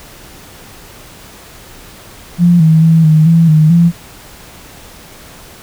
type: tone with pitch steps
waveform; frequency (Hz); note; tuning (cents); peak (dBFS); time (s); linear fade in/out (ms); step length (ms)
sine; 173.9 / 159.5 / 162.7 / 155.8 / 165.7 / 155 / 170.1; F3 / D#3 / E3 / D#3 / E3 / D#3 / F3; -7 / +43 / -22 / +3 / +9 / -6 / -45; -4; 2.38-3.92; 50; 220
effects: pink hiss -36 dBFS RMS until 5.62 s